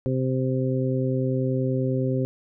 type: harmonic tone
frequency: 130.1 Hz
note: C3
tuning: 9 cents flat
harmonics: 1 / 2 / 3 / 4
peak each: -24 / -27 / -29 / -30 dBFS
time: 0.06-2.25 s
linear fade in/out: 0 ms
effects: none